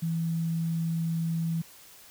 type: tone with quantisation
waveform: sine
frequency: 164.81 Hz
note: E3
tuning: in tune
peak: -26 dBFS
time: 0.02-1.62 s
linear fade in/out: 10 ms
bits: 9
effects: white hiss -52 dBFS RMS until 2.1 s